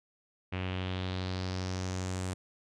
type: tone with low-pass filter sweep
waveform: sawtooth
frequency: 92.5 Hz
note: F#2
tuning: in tune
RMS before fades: -35 dBFS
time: 0.52-2.34 s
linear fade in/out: 10 ms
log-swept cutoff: 2600 to 8500 Hz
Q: 3.2
effects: none